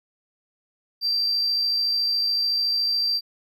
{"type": "tone with amplitude modulation", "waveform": "triangle", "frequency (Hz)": 4699, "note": "D8", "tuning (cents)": 0, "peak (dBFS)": -16, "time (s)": [1.01, 3.21], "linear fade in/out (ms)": 50, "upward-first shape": "sine", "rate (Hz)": 53.8, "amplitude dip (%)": 35, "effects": ["tanh soft clip ceiling -17 dBFS"]}